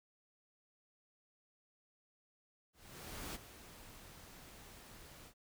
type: noise with ADSR envelope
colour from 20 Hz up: pink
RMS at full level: -44 dBFS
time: 2.73-5.34 s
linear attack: 620 ms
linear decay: 21 ms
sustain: -12 dB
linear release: 73 ms
effects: none